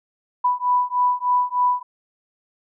sine beating tone pair, 987.8 / 991.1 Hz, B5 / B5, 0 / +6 cents, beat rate 3.3 Hz, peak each -20 dBFS, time 0.44-1.83 s, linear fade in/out 10 ms, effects none

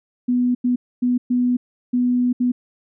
sine tone bursts at uneven times, 246.9 Hz, B3, in tune, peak -15 dBFS, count 6, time 0.28-0.55 / 0.64-0.76 / 1.02-1.18 / 1.3-1.57 / 1.93-2.33 / 2.4-2.52 s, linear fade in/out 10 ms, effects none

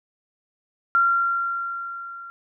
sine tone with level ramp, 1377 Hz, F6, 25 cents flat, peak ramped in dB -14 to -36 dBFS, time 0.95-2.3 s, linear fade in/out 0 ms, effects none

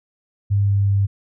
sine tone with pitch steps, 100.5 / 99.92 / 99.35 Hz, G2 / G2 / G2, +44 / +34 / +24 cents, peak -14 dBFS, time 0.5-1.07 s, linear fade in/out 20 ms, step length 190 ms, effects none

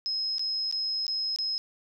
sine tone with dropouts, 5130 Hz, E8, 48 cents flat, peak -27 dBFS, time 0.06-1.58 s, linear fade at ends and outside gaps 0 ms, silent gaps 0.383-0.394 / 0.713-0.725 / 1.067-1.08 / 1.361-1.387 s, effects none

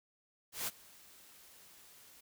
white noise with ADSR envelope, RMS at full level -36 dBFS, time 0.52-2.21 s, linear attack 150 ms, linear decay 34 ms, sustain -23 dB, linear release 11 ms, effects none

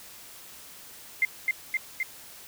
sine tone with echo, 2093 Hz, C7, in tune, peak -19 dBFS, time 1.22-1.25 s, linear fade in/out 2 ms, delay 260 ms, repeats 3, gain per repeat -2 dB, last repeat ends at 2.03 s, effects white hiss -47 dBFS RMS until 2.47 s

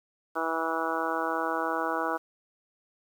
harmonic tone, 162.9 Hz, E3, 20 cents flat, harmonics 2 / 3 / 4 / 5 / 6 / 7 / 8 / 9, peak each -35 / -35 / -35 / -35 / -35 / -35 / -35 / -35 dBFS, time 0.35-2.18 s, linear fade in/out 20 ms, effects 9-bit

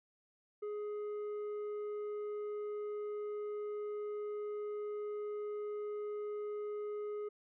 triangle tone with tanh clipping, 417.6 Hz, G#4, 10 cents sharp, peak -39 dBFS, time 0.62-7.29 s, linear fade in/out 10 ms, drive 10 dB, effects none

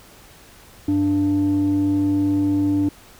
sine tone pair together, 98.01 / 293.7 Hz, G2 / D4, 0 / 0 cents, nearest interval octave + perfect fifth, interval 1900 cents, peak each -23 / -15 dBFS, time 0.88-2.89 s, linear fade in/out 5 ms, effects tanh soft clip ceiling -13 dBFS + pink hiss -47 dBFS RMS until 3.19 s

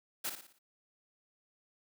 white noise with echo, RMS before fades -36 dBFS, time 0.24-0.3 s, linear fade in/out 10 ms, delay 58 ms, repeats 5, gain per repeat -7 dB, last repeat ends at 0.59 s, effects high-pass 200 Hz 12 dB/octave

